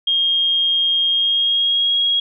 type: tone with pitch glide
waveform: sine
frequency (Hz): 3235 to 3292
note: G#7 to G#7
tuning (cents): -46 to -16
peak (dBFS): -14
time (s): 0.07-2.2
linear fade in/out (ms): 5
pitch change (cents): +30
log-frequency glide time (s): 1.09-1.96
effects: none